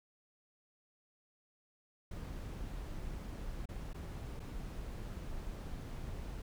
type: noise with dropouts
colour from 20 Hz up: brown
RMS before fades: -43 dBFS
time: 2.11-6.42 s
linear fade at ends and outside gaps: 5 ms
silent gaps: 3.657-3.688 / 3.933-3.943 / 4.396-4.4 s
effects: none